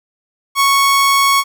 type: tone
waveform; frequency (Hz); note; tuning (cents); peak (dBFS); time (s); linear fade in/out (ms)
sawtooth; 1107; C#6; -3; -6; 0.55-1.44; 50
effects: none